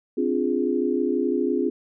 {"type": "chord", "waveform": "sine", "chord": "D half-diminished seventh", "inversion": "third", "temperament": "equal", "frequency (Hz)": [261.6, 293.7, 349.2, 415.3], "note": ["C4", "D4", "F4", "Ab4"], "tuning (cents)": [0, 0, 0, 0], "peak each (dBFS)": [-25, -28, -25, -26], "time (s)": [0.17, 1.7], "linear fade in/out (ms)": 10, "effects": []}